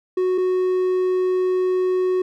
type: tone pair in turn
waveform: triangle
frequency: 368.6 / 368.6 Hz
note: F#4 / F#4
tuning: -7 / -7 cents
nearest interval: unison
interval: 0 cents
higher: neither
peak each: -15 dBFS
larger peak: neither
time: 0.17-0.38 / 0.38-2.22 s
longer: second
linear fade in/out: 5 ms
effects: none